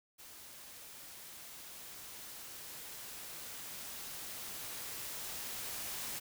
white noise with level ramp, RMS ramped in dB -53 to -41 dBFS, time 0.18-6.2 s, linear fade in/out 20 ms, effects none

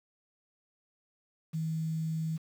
sine tone with quantisation, 160 Hz, D#3, 49 cents sharp, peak -30 dBFS, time 1.53-2.38 s, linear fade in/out 20 ms, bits 9, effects none

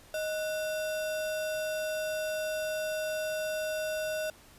sine tone with sample-and-hold, 623 Hz, D#5, 2 cents sharp, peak -30 dBFS, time 0.14-4.3 s, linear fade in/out 2 ms, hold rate 2100 Hz, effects pink hiss -56 dBFS RMS until 4.58 s + resampled to 32000 Hz

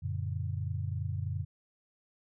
sine chord, Gb augmented, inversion none, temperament just, 92.5 / 115.62 / 144.53 Hz, Gb2 / Bb2 / D3, 0 / -14 / -27 cents, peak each -34 / -37 / -38 dBFS, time 0.02-1.45 s, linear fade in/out 20 ms, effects none

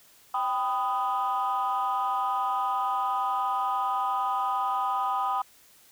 sine chord, G augmented, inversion none, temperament equal with one note detuned, 784 / 998.7 / 1244.5 Hz, G5 / B5 / D#6, 0 / +19 / 0 cents, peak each -28 dBFS, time 0.34-5.42 s, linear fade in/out 5 ms, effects tanh soft clip ceiling -19 dBFS + white hiss -57 dBFS RMS until 5.91 s

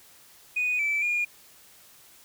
sine tone with pitch steps, 2479 / 2318 / 2426 Hz, D#7 / D7 / D#7, -7 / -23 / -44 cents, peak -22 dBFS, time 0.56-1.25 s, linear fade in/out 10 ms, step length 230 ms, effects tanh soft clip ceiling -20 dBFS + white hiss -54 dBFS RMS until 2.24 s

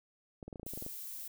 clicks, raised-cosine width 2 ms, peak -31 dBFS, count 11, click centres 0.428 / 0.48 / 0.528 / 0.558 / 0.597 / 0.631 / 0.665 / 0.736 / 0.775 / 0.824 / 0.864 s
violet noise, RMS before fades -44 dBFS, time 0.66-1.28 s, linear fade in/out 5 ms
effects none

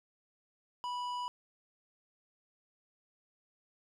sine tone with tanh clipping, 983 Hz, B5, 8 cents flat, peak -37 dBFS, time 0.84-1.28 s, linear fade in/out 0 ms, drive 12 dB, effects none

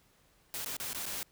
white noise with dropouts, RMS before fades -38 dBFS, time 0.54-1.23 s, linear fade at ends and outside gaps 0 ms, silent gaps 0.646-0.66 / 0.767-0.8 / 0.931-0.947 / 1.056-1.063 s, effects pink hiss -67 dBFS RMS until 1.31 s

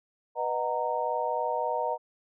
sine chord, B major seventh, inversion none, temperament just, 493.9 / 617.4 / 740.8 / 926 Hz, B4 / D#5 / F#5 / A#5, 0 / -14 / +2 / -12 cents, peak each -33 / -32 / -34 / -30 dBFS, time 0.35-1.98 s, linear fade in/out 50 ms, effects none

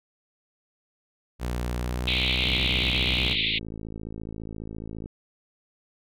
sawtooth tone with pitch glide, 60.5 to 62.92 Hz, B1 to B1, -35 to +33 cents, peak -23 dBFS, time 1.39-3.36 s, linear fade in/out 50 ms, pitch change +68 cents, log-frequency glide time 1.75-2.25 s
white band-pass noise, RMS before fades -26 dBFS, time 2.07-3.59 s, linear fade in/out 10 ms, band 2100 to 4000 Hz, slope 96 dB/octave
click train, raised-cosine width 3 ms, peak -24 dBFS, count 144, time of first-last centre 2.44-5.059 s, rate 54.6 Hz
effects none

